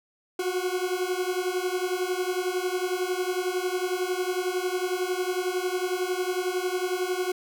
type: beating tone pair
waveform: 40% pulse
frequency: 360 / 371 Hz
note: F#4 / F#4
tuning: -47 / +5 cents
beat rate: 11 Hz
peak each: -28 dBFS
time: 0.39-7.32 s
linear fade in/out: 5 ms
effects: none